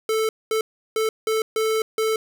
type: tone bursts at uneven times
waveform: square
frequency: 440 Hz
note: A4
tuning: in tune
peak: -20 dBFS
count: 6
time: 0.09-0.29 / 0.51-0.61 / 0.96-1.09 / 1.27-1.42 / 1.56-1.82 / 1.98-2.16 s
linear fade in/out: 2 ms
effects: none